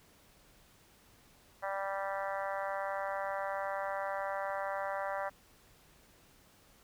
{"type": "harmonic tone", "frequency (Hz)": 195.7, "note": "G3", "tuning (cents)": -3, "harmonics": [3, 4, 5, 6, 7, 8, 9, 10], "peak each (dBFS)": [-38, -40, -42, -44, -45, -46, -47, -48], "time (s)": [1.62, 5.3], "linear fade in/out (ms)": 20, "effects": ["pink hiss -63 dBFS RMS until 6.83 s"]}